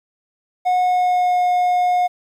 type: tone with pitch glide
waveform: triangle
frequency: 728 to 719.6 Hz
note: F#5 to F#5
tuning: -28 to -48 cents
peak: -12 dBFS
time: 0.65-2.08 s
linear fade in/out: 20 ms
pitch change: -20 cents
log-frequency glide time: 0.81-1.4 s
effects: 9-bit